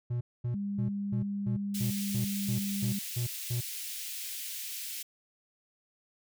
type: tone bursts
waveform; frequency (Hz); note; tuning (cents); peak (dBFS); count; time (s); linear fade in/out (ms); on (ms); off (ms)
triangle; 120.9; B2; -36; -27; 11; 0.1-3.61; 10; 110; 230
type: tone with pitch glide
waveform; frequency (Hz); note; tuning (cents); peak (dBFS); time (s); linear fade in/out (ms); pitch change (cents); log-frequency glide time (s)
sine; 201 to 199.5; G3 to G3; +44 to +31; -31; 0.54-2.99; 5; -13; 1.87-2.24
type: high-pass noise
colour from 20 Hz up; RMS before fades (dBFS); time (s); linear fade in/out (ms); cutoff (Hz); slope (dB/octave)
white; -39; 1.74-5.03; 10; 2200; 24
effects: none